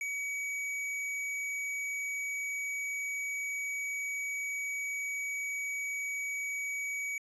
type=tone with hard clipping; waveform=triangle; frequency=2267 Hz; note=C#7; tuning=38 cents sharp; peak=-35 dBFS; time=0.01-7.18 s; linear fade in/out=2 ms; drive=15 dB; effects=resampled to 24000 Hz